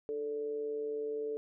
sine tone with amplitude modulation, 439.5 Hz, A4, 2 cents flat, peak -31 dBFS, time 0.09-1.37 s, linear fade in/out 0 ms, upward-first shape sine, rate 140 Hz, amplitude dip 55%, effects none

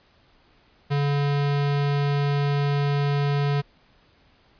square tone, 142.9 Hz, D3, 47 cents flat, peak -21 dBFS, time 0.9-3.62 s, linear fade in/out 20 ms, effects pink hiss -59 dBFS RMS until 4.59 s + resampled to 11025 Hz

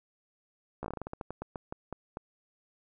slowing click train, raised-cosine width 1 ms, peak -23 dBFS, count 17, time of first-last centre 0.83-2.171 s, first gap 14 ms, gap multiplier 1.21, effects none

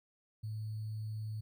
sine tone with sample-and-hold, 108.4 Hz, A2, 25 cents flat, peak -37 dBFS, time 0.43-1.41 s, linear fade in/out 10 ms, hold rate 4410 Hz, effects none

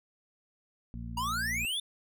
harmonic tone, 57.7 Hz, A#1, 17 cents flat, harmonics 1 / 2 / 3 / 4, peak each -40 / -42 / -46 / -44 dBFS, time 0.94-1.65 s, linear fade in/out 0 ms
square exponential sweep, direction up, 932.3 to 3626 Hz, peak -31 dBFS, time 1.17-1.8 s, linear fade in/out 5 ms
effects none

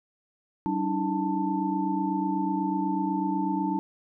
sine tone cluster, 190.7 / 288.7 / 316.8 / 886 Hz, G3 / D4 / D#4 / A5, -47 / -30 / +31 / +12 cents, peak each -30 dBFS, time 0.66-3.79 s, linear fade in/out 0 ms, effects none

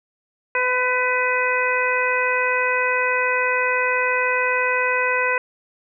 harmonic tone with a mistuned harmonic, 503 Hz, B4, 32 cents sharp, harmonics 1 / 2 / 3 / 4 / 5, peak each -24 / -24 / -24 / -24 / -24 dBFS, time 0.55-5.38 s, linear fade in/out 2 ms, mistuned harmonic 4, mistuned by -23 cents, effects none

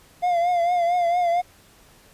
triangle tone with vibrato, 699 Hz, F5, 1 cent sharp, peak -16 dBFS, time 0.22-1.42 s, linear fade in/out 20 ms, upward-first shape triangle, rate 4.4 Hz, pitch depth 64 cents each way, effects pink hiss -53 dBFS RMS until 2.13 s + resampled to 32000 Hz

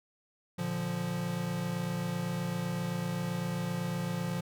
square chord, Bb major, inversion none, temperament equal, 116.54 / 146.83 / 174.61 Hz, Bb2 / D3 / F3, 0 / 0 / 0 cents, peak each -40 / -39 / -34 dBFS, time 0.58-4.41 s, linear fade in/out 10 ms, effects none

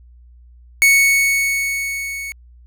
45% pulse tone with level ramp, 2217 Hz, C#7, in tune, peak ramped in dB -8 to -26 dBFS, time 0.82-2.32 s, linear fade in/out 0 ms, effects added 60 Hz sine -42 dBFS peak until 2.66 s

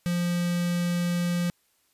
square tone with notch filter, 174.61 Hz, F3, in tune, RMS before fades -26 dBFS, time 0.06-1.5 s, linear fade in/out 0 ms, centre 780 Hz, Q 0.92, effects white hiss -68 dBFS RMS until 1.93 s + resampled to 32000 Hz

